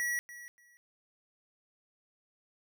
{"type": "tone with echo", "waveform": "square", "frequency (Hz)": 1930, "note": "B6", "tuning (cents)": -40, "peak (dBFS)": -31, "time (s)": [0, 0.19], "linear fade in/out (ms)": 0, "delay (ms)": 290, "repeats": 2, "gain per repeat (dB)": -15, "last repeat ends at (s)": 0.77, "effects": []}